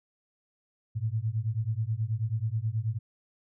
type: beating tone pair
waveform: sine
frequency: 106.3 / 115.6 Hz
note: G#2 / A#2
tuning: +41 / -14 cents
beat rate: 9.3 Hz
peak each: -30 dBFS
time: 0.95-2.99 s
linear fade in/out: 20 ms
effects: none